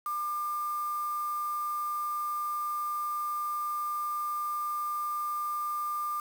sine tone with quantisation, 1198 Hz, D6, 34 cents sharp, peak -30 dBFS, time 0.06-6.2 s, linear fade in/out 2 ms, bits 7, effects none

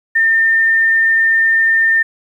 sine tone, 1807 Hz, A6, 46 cents sharp, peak -9 dBFS, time 0.15-2.03 s, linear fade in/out 10 ms, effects 8-bit

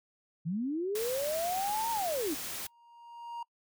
sine linear two-way sweep, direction up then down, 150.6 to 936 to 263.4 Hz, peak -30 dBFS, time 0.45-2.35 s, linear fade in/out 20 ms, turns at 1.91 s
white noise, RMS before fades -39 dBFS, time 0.95-2.67 s, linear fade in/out 5 ms
triangle tone with exponential growth, 940 Hz, A#5, 14 cents sharp, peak -33 dBFS, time 2.37-3.43 s, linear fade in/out 5 ms, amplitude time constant 230 ms
effects noise-tail reverb RT60 0.1 s tail -25 dB re dry

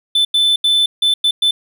triangle tone bursts at uneven times, 3520 Hz, A7, in tune, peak -9 dBFS, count 6, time 0.15-0.25 / 0.34-0.56 / 0.64-0.86 / 1.02-1.14 / 1.24-1.31 / 1.42-1.51 s, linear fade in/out 5 ms, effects none

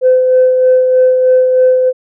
sine tone with tremolo, 511 Hz, C5, 41 cents flat, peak -3 dBFS, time 0.01-1.93 s, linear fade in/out 50 ms, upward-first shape sine, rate 3.2 Hz, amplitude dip 40%, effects tanh soft clip ceiling -1 dBFS

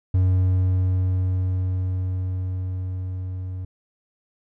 triangle tone with level ramp, 92.5 Hz, F#2, in tune, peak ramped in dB -13 to -26 dBFS, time 0.14-3.65 s, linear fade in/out 5 ms, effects none

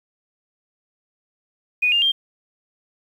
sine tone with pitch steps, 2472 / 2807 / 3187 Hz, D#7 / F7 / G7, -12 / +8 / +28 cents, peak -15 dBFS, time 1.82-2.12 s, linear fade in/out 10 ms, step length 100 ms, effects 8-bit

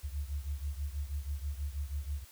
sine beating tone pair, 69.7 / 75.9 Hz, C#2 / D#2, +10 / -42 cents, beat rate 6.2 Hz, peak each -36 / -39 dBFS, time 0.03-2.25 s, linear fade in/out 20 ms, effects white hiss -57 dBFS RMS until 2.31 s

